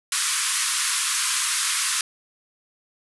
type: band-pass noise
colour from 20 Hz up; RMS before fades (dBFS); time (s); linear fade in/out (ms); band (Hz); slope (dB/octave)
white; -24; 0.12-2.01; 2; 1000 to 11000; 96
effects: none